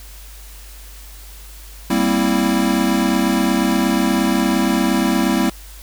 square chord, C dominant seventh, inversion second, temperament equal, 196 / 233.1 / 261.6 / 329.6 Hz, G3 / Bb3 / C4 / E4, 0 / 0 / 0 / 0 cents, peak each -21 dBFS, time 1.9-5.5 s, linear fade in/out 5 ms, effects added 50 Hz sine -36 dBFS peak until 5.82 s + white hiss -42 dBFS RMS until 5.82 s

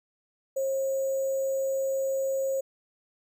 sine tone with sample-and-hold, 538 Hz, C5, 48 cents sharp, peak -25 dBFS, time 0.56-2.61 s, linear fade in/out 10 ms, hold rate 7350 Hz, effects none

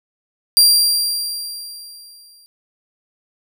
sawtooth tone with exponential decay, 4746 Hz, D8, 17 cents sharp, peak -4 dBFS, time 0.57-2.46 s, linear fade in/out 0 ms, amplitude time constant 410 ms, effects none

